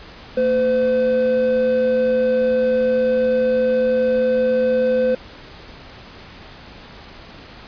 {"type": "tone pair together", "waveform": "triangle", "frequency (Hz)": [227.2, 510], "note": ["A#3", "C5"], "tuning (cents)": [-44, -44], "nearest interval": "octave + major second", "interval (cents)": 1400, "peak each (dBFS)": [-22, -13], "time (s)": [0.37, 5.15], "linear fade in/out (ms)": 5, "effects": ["pink hiss -40 dBFS RMS until 7.67 s", "resampled to 11025 Hz"]}